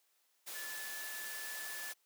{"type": "tone in noise", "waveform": "sine", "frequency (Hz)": 1736, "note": "A6", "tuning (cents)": -24, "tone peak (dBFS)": -45, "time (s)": [0.54, 1.93], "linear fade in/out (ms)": 20, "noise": "white", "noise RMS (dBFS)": -45, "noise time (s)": [0.46, 1.94], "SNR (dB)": -3, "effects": ["white hiss -75 dBFS RMS until 2.05 s", "high-pass 400 Hz 12 dB/octave"]}